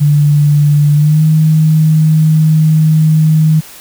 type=tone with pitch glide; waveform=sine; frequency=146.83 to 156.46 Hz; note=D3 to D#3; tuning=0 to +10 cents; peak=-5 dBFS; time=0-3.61 s; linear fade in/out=20 ms; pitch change=+110 cents; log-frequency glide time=0.94-1.24 s; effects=white hiss -34 dBFS RMS until 3.8 s